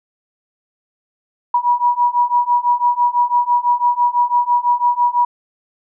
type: beating tone pair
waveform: sine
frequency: 965 / 971 Hz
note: B5 / B5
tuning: -40 / -30 cents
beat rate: 6 Hz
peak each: -16 / -15 dBFS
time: 1.54-5.25 s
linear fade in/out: 5 ms
effects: none